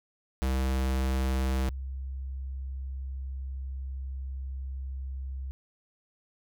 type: tone pair in turn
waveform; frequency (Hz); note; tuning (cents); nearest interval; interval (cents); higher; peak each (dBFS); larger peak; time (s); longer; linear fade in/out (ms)
square / sine; 65.6 / 66.29; C2 / C2; +5 / +23; unison; 18; second; -26 / -33; first; 0.42-1.69 / 1.69-5.51; second; 0
effects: none